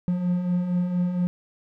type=beating tone pair; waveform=triangle; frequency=174.61 / 178.91 Hz; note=F3 / F3; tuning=0 / +42 cents; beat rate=4.3 Hz; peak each=-29 / -20 dBFS; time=0.08-1.27 s; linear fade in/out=0 ms; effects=none